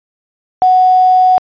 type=tone with quantisation; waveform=sine; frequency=740 Hz; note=F#5; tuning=in tune; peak=-5 dBFS; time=0.62-1.38 s; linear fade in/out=0 ms; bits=5; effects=resampled to 11025 Hz